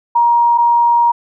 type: tone pair in turn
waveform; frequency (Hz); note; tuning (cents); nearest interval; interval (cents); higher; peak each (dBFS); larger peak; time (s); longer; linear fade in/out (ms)
sine; 945 / 945; A#5 / A#5; +23 / +23; unison; 0; neither; -8; neither; 0.15-0.58 / 0.58-1.12; second; 10
effects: none